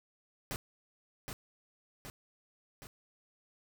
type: noise with echo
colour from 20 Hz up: pink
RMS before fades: -38 dBFS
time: 0.51-0.56 s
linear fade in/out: 0 ms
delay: 770 ms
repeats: 3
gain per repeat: -4 dB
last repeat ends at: 2.87 s
effects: none